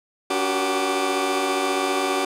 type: tone cluster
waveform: 20% pulse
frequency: 283.6 / 365.4 / 380.3 / 475.7 / 1189 Hz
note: C#4 / F#4 / F#4 / A#4 / D6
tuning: +40 / -22 / +48 / +35 / +21 cents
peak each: -22 / -26 / -19 / -27 / -24 dBFS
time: 0.3-2.25 s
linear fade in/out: 5 ms
effects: low-pass 11000 Hz 12 dB/octave